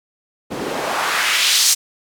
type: noise with band-pass filter sweep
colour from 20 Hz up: white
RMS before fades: -18 dBFS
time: 0.5-1.75 s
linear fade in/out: 20 ms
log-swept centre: 250 to 6600 Hz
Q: 1.3
effects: none